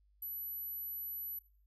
sine tone, 11840 Hz, F#9, in tune, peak -39 dBFS, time 0.22-1.39 s, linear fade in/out 5 ms, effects noise-tail reverb RT60 0.4 s tail -17 dB re dry + added 50 Hz sine -66 dBFS peak until 1.66 s

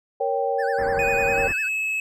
sine chord, G diminished, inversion first, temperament equal, 466.2 / 554.4 / 784 Hz, Bb4 / Db5 / G5, 0 / 0 / 0 cents, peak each -25 dBFS, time 0.2-1.48 s, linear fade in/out 10 ms
triangle tone with vibrato, 1629 Hz, G#6, 34 cents flat, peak -28 dBFS, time 0.58-1.69 s, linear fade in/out 20 ms, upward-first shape sine, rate 10 Hz, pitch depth 160 cents each way
pink low-pass noise, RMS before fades -33 dBFS, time 0.78-1.53 s, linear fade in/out 10 ms, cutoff 2100 Hz, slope 96 dB/octave
triangle tone with pitch glide, 2489 to 2587 Hz, D#7 to E7, 0 to -33 cents, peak -21 dBFS, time 0.99-2 s, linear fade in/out 2 ms, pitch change +67 cents, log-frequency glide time 1.27-1.41 s
effects none

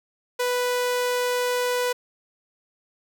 sawtooth tone, 493.9 Hz, B4, in tune, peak -18 dBFS, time 0.39-1.93 s, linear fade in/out 10 ms, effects none

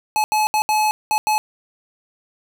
square tone bursts at uneven times, 856 Hz, A5, 48 cents flat, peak -16 dBFS, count 6, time 0.16-0.24 / 0.32-0.47 / 0.54-0.62 / 0.69-0.91 / 1.11-1.18 / 1.27-1.38 s, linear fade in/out 0 ms, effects none

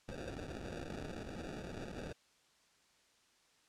violet noise with sample-and-hold, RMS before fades -45 dBFS, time 0.08-2.13 s, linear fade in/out 10 ms, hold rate 1050 Hz, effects white hiss -70 dBFS RMS until 3.68 s + low-pass 7000 Hz 12 dB/octave

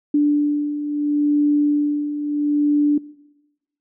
sine beating tone pair, 292.8 / 293.54 Hz, D4 / D4, -5 / -1 cents, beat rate 0.74 Hz, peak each -22 / -16 dBFS, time 0.14-2.98 s, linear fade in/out 5 ms, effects noise-tail reverb RT60 1.0 s tail -21 dB re dry

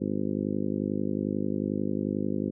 harmonic tone, 51.2 Hz, G#1, 24 cents flat, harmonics 2 / 3 / 4 / 5 / 6 / 7 / 8 / 9 / 10, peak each -39 / -38 / -31 / -32 / -34 / -35 / -40 / -43 / -41 dBFS, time 0-2.51 s, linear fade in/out 20 ms, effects none

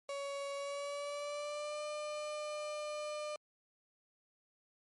35% pulse tone with pitch glide, 560 to 600.2 Hz, C#5 to D5, +18 to +38 cents, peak -37 dBFS, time 0.09-3.36 s, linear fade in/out 2 ms, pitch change +120 cents, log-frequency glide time 0.55-1.83 s, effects low-pass 11000 Hz 12 dB/octave + MP3 48 kbps

